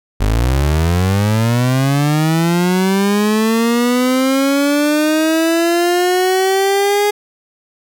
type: linear sweep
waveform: 30% pulse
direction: up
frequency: 48.37 to 415.3 Hz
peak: -9 dBFS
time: 0.2-7.11 s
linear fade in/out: 10 ms
effects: none